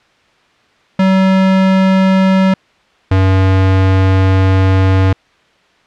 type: tone pair in turn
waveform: square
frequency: 190 / 95 Hz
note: F#3 / F#2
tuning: +46 / +46 cents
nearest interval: octave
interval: 1200 cents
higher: first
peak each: -8 / -8 dBFS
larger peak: neither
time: 0.99-2.54 / 3.11-5.13 s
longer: second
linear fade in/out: 5 ms
effects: white hiss -51 dBFS RMS until 5.86 s + low-pass 3000 Hz 12 dB/octave